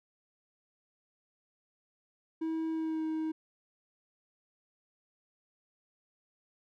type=tone with pitch glide; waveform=triangle; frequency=322.1 to 316.2 Hz; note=E4 to D#4; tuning=-40 to +28 cents; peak=-29 dBFS; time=2.41-3.32 s; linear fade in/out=10 ms; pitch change=-32 cents; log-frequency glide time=2.71-3.04 s; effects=none